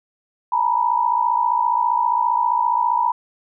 sine tone cluster, 856 / 924 / 979 Hz, A5 / A#5 / B5, -48 / -16 / -15 cents, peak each -26 / -20 / -18 dBFS, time 0.52-3.12 s, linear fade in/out 5 ms, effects none

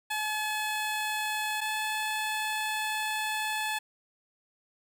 15% pulse tone pair in turn, 856 / 862 Hz, A5 / A5, -48 / -36 cents, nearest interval unison, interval 12 cents, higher second, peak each -23 dBFS, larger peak neither, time 0.1-1.61 / 1.61-3.79 s, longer second, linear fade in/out 10 ms, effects none

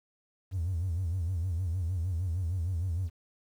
triangle tone with vibrato, 88 Hz, F2, 14 cents sharp, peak -25 dBFS, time 0.51-3.1 s, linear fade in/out 50 ms, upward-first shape sine, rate 6.5 Hz, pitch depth 150 cents each way, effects tanh soft clip ceiling -25 dBFS + 10-bit

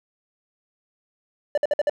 triangle tone bursts, 587.3 Hz, D5, in tune, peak -15 dBFS, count 5, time 1.55-1.896 s, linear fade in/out 2 ms, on 26 ms, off 54 ms, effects none

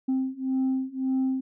sine beating tone pair, 261.6 / 263.4 Hz, C4 / C4, 0 / +12 cents, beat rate 1.8 Hz, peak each -26 / -25 dBFS, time 0.08-1.41 s, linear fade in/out 10 ms, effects tanh soft clip ceiling -20 dBFS

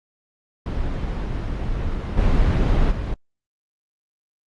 brown noise with level steps, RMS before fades -24 / -17 / -24 dBFS, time 0.66-3.14 s, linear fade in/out 2 ms, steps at 2.17 / 2.91 s, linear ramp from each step 10 ms, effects low-pass 4000 Hz 12 dB/octave + Opus 24 kbps

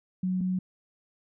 sine tone pair in turn, 184.6 / 184.6 Hz, F#3 / F#3, -4 / -4 cents, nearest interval unison, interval 0 cents, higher neither, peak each -25 dBFS, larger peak neither, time 0.23-0.41 / 0.41-0.59 s, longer neither, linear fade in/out 5 ms, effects none

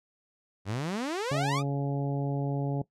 sawtooth exponential sweep, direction up, 92.5 to 1288 Hz, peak -26 dBFS, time 0.65-1.63 s, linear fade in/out 50 ms
harmonic tone, 140.3 Hz, C#3, 21 cents sharp, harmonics 1 / 2 / 3 / 4 / 5 / 6, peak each -28 / -34 / -38 / -40 / -42 / -44 dBFS, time 1.31-2.82 s, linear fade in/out 5 ms
effects noise-tail reverb RT60 0.1 s tail -18 dB re dry + low-pass 8000 Hz 12 dB/octave

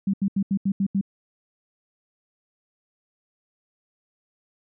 sine tone bursts, 196 Hz, G3, in tune, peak -19 dBFS, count 7, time 0.07-1.012 s, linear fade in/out 5 ms, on 66 ms, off 80 ms, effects none

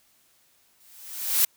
blue noise with exponential growth, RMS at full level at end -18 dBFS, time 0.8-1.45 s, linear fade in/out 5 ms, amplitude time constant 140 ms, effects white hiss -63 dBFS RMS until 1.56 s

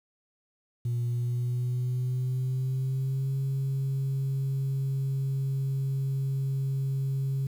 sine tone with pitch glide, 120 to 135.48 Hz, B2 to C#3, -49 to -39 cents, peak -24 dBFS, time 0.85-7.47 s, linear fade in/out 5 ms, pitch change +210 cents, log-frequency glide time 1.05-3.35 s, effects tanh soft clip ceiling -24 dBFS + 9-bit

